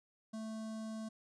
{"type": "tone with notch filter", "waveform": "square", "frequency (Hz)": 220, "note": "A3", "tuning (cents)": 0, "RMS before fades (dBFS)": -43, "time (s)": [0.33, 1.09], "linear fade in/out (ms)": 10, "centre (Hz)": 2300, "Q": 0.75, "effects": ["resampled to 22050 Hz"]}